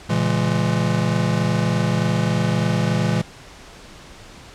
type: chord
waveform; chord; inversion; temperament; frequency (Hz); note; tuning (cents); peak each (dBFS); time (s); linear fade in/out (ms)
square; A# half-diminished seventh; none; just; 116.54 / 139.85 / 167.82 / 209.8; A#2 / C#3 / E3 / G#3; 0 / +16 / +31 / +18; -23 / -27 / -22 / -25; 0.09-3.22; 10
effects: pink hiss -42 dBFS RMS until 4.54 s + low-pass 7000 Hz 12 dB/octave